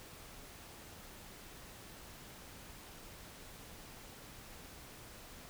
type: silence
effects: pink hiss -53 dBFS RMS until 5.49 s